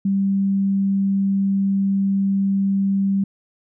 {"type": "tone", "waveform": "sine", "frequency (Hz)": 196, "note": "G3", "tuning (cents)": 0, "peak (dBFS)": -16, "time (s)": [0.05, 3.24], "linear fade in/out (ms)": 5, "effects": []}